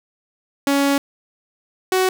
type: tone pair in turn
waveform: sawtooth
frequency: 279.8 / 373.5 Hz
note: C#4 / F#4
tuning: +16 / +16 cents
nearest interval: perfect fourth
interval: 500 cents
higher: second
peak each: -11 dBFS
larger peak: neither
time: 0.67-0.98 / 1.92-2.09 s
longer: first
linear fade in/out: 2 ms
effects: none